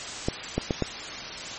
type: clicks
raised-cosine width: 2 ms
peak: -10 dBFS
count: 4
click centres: 0.285 / 0.58 / 0.708 / 0.823 s
effects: white hiss -35 dBFS RMS until 1.58 s + MP3 32 kbps